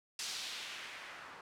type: noise with low-pass filter sweep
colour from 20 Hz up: blue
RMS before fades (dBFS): -45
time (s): 0.19-1.41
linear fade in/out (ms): 2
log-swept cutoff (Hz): 5500 to 1200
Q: 1.3
effects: none